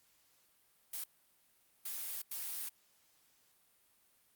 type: noise bursts at uneven times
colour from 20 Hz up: blue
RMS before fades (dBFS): -41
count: 3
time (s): 0.93-1.04 / 1.85-2.22 / 2.31-2.69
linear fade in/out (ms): 5
effects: white hiss -71 dBFS RMS until 4.35 s + Opus 48 kbps